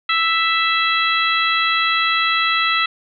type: harmonic tone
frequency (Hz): 660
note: E5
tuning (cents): +2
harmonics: 2 / 3 / 4 / 5 / 6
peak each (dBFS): -19 / -21 / -22 / -23 / -24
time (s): 0.09-2.86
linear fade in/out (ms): 5
effects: none